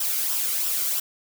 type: noise with flanger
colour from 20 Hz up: blue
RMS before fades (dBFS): -25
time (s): 0-1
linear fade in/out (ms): 5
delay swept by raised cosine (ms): 0.45 to 1.16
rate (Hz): 3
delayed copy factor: -0.5
effects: none